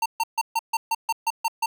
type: tone bursts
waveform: square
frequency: 909 Hz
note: A#5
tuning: 44 cents flat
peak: -21 dBFS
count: 10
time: 0.02-1.66 s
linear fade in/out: 5 ms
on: 38 ms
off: 140 ms
effects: 9-bit